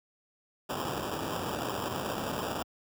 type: noise with sample-and-hold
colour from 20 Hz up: white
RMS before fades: -34 dBFS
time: 0.69-2.63 s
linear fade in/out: 10 ms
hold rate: 2100 Hz
effects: high-pass 80 Hz 12 dB/octave